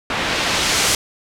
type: noise with low-pass filter sweep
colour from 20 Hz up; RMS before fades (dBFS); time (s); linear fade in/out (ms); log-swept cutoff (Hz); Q
white; -19; 0.1-0.95; 2; 2200 to 8500; 0.73
effects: none